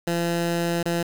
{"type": "tone with dropouts", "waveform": "15% pulse", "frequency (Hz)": 170.5, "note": "F3", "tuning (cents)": -41, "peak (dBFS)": -16, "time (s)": [0.07, 1.03], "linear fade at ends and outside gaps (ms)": 5, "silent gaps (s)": [0.83, 0.856], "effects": ["7-bit"]}